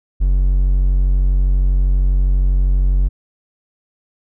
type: tone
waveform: triangle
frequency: 46.25 Hz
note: F#1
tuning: in tune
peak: -9 dBFS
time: 0.2-3.09 s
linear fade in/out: 20 ms
effects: none